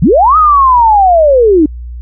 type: linear two-way sweep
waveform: sine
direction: up then down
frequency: 121 to 1280 to 287.7 Hz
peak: -3 dBFS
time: 0.02-1.66 s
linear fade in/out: 5 ms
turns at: 0.37 s
effects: added 60 Hz sine -21 dBFS peak until 2.01 s